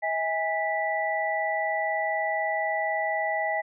sine tone cluster, 643 / 819 / 1967 Hz, E5 / G#5 / B6, -43 / -24 / -7 cents, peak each -29 dBFS, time 0.02-3.62 s, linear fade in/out 20 ms, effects none

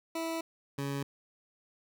20% pulse tone pair in turn, 327.8 / 139.83 Hz, E4 / C#3, -10 / +15 cents, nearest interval octave + minor third, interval 1475 cents, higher first, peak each -28 dBFS, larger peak neither, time 0.15-0.41 / 0.78-1.03 s, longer first, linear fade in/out 5 ms, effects none

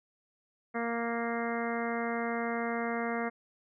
harmonic tone, 233.1 Hz, A#3, in tune, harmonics 1 / 2 / 3 / 4 / 5 / 6 / 7 / 8 / 9, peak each -35 / -36 / -37 / -44 / -41 / -42 / -44 / -43 / -42 dBFS, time 0.74-3.3 s, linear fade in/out 20 ms, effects none

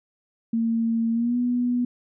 sine tone with pitch glide, 228.3 to 244.7 Hz, A#3 to B3, -36 to -16 cents, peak -20 dBFS, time 0.53-1.85 s, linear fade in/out 5 ms, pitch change +120 cents, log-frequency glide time 1.12-1.37 s, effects none

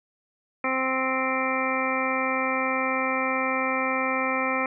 harmonic tone, 261.6 Hz, C4, in tune, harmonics 1 / 2 / 3 / 4 / 5 / 7 / 8 / 9, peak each -31 / -30 / -33 / -31 / -30 / -34 / -33 / -30 dBFS, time 0.64-4.66 s, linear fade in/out 2 ms, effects none

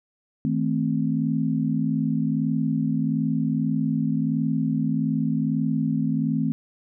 sine chord, A diminished, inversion second, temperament equal with one note detuned, 159.02 / 220 / 261.6 Hz, Eb3 / A3 / C4, +38 / 0 / 0 cents, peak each -25 dBFS, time 0.45-6.52 s, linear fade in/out 0 ms, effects none

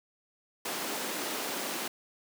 pink high-pass noise, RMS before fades -35 dBFS, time 0.65-1.88 s, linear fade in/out 5 ms, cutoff 240 Hz, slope 24 dB/octave, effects none

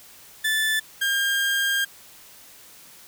30% pulse tone pair in turn, 1752 / 1606.8 Hz, A6 / G6, -8 / +42 cents, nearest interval minor second, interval 150 cents, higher first, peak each -18 dBFS, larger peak neither, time 0.44-0.8 / 1.01-1.85 s, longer second, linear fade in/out 10 ms, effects white hiss -48 dBFS RMS until 3.07 s

